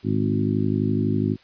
harmonic tone with a mistuned harmonic, 52 Hz, G#1, 3 cents sharp, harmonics 2 / 3 / 4 / 5 / 6 / 7, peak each -25 / -28 / -25 / -25 / -30 / -29 dBFS, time 0.03-1.37 s, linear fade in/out 50 ms, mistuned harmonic 2, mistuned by +25 cents, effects white hiss -54 dBFS RMS until 1.43 s + resampled to 11025 Hz

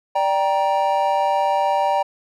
triangle chord, G minor, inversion second, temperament just, 588 / 784 / 940.8 Hz, D5 / G5 / Bb5, +2 / 0 / +16 cents, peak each -20 / -18 / -19 dBFS, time 0.15-2.03 s, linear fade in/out 10 ms, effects none

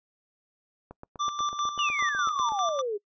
click train, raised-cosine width 1 ms, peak -28 dBFS, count 14, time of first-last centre 0.91-2.521 s, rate 8.07 Hz
square tone with tremolo, 1177 Hz, D6, 3 cents sharp, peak -26 dBFS, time 1.19-2.82 s, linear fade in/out 20 ms, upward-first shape square, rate 5 Hz, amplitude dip 60%
sine exponential sweep, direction down, 3024 to 396.9 Hz, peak -27 dBFS, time 1.78-2.98 s, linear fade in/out 20 ms
effects noise-tail reverb RT60 0.1 s tail -26 dB re dry + resampled to 16000 Hz

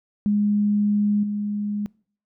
sine tone with level steps, 206.8 Hz, G#3, 7 cents flat, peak -17 / -23 dBFS, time 0.26-1.86 s, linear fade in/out 0 ms, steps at 1.23 s, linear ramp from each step 5 ms, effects noise-tail reverb RT60 0.5 s tail -25 dB re dry

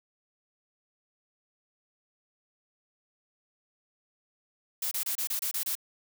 blue noise bursts, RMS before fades -31 dBFS, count 8, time 4.82-5.753 s, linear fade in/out 5 ms, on 93 ms, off 27 ms, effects none

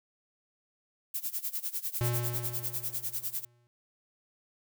violet noise with tremolo, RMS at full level -32 dBFS, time 1.14-3.45 s, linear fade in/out 5 ms, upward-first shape sine, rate 10 Hz, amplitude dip 90%
square tone with exponential decay, 120 Hz, B2, 49 cents flat, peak -27 dBFS, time 2.01-3.67 s, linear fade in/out 0 ms, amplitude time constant 360 ms
effects none

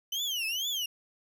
35% pulse tone with vibrato, 3013 Hz, F#7, 31 cents sharp, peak -28 dBFS, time 0.12-0.86 s, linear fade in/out 5 ms, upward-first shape triangle, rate 2.2 Hz, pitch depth 280 cents each way, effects none

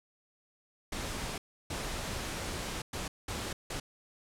pink noise bursts at uneven times, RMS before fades -37 dBFS, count 5, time 0.92-1.38 / 1.7-2.82 / 2.93-3.08 / 3.28-3.53 / 3.7-3.8 s, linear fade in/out 5 ms, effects low-pass 10000 Hz 12 dB/octave

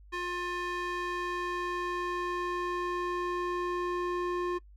square tone with band-pass filter sweep, 354.6 Hz, F4, 26 cents sharp, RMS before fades -33 dBFS, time 0.12-4.59 s, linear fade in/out 20 ms, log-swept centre 1700 to 750 Hz, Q 1, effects noise-tail reverb RT60 0.1 s tail -23 dB re dry + added 50 Hz sine -51 dBFS peak until 4.76 s

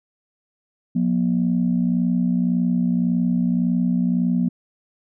sine tone pair together, 178.5 / 240.3 Hz, F3 / B3, +38 / -47 cents, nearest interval perfect fourth, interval 515 cents, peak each -19 dBFS, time 0.95-4.49 s, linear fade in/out 10 ms, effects tanh soft clip ceiling -10 dBFS

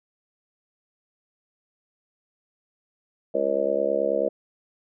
harmonic tone, 69.3 Hz, C#2, in tune, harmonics 3 / 4 / 5 / 6 / 7 / 8 / 9, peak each -36 / -37 / -31 / -36 / -26 / -25 / -27 dBFS, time 3.34-4.29 s, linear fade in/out 10 ms, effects none

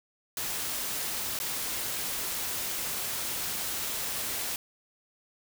white noise with dropouts, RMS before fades -33 dBFS, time 0.37-4.56 s, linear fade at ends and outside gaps 1 ms, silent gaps 1.389-1.4 s, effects none

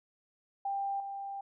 sine tone with level steps, 792 Hz, G5, 18 cents sharp, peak -31 / -37 dBFS, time 0.65-1.41 s, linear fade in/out 5 ms, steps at 1 s, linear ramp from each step 2 ms, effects none

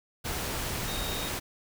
sine tone in noise, 3729 Hz, A#7, in tune, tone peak -38 dBFS, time 0.87-1.3 s, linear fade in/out 20 ms, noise pink, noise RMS -33 dBFS, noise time 0.24-1.4 s, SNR -8 dB, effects none

